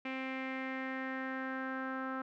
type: tone with low-pass filter sweep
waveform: sawtooth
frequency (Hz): 262.9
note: C4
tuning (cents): +8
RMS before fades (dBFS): -39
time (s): 0.05-2.22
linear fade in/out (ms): 5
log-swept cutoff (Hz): 2400 to 1400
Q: 4.5
effects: none